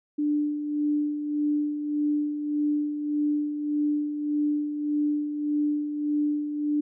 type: tone with tremolo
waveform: sine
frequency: 296 Hz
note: D4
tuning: 14 cents sharp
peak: -21 dBFS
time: 0.18-6.81 s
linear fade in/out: 10 ms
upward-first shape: sine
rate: 1.7 Hz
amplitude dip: 55%
effects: none